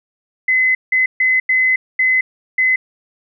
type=tone bursts at uneven times; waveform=sine; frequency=2035 Hz; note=C7; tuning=49 cents flat; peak=-11 dBFS; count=6; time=0.48-0.75 / 0.92-1.06 / 1.2-1.4 / 1.49-1.76 / 1.99-2.21 / 2.58-2.76 s; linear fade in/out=5 ms; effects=none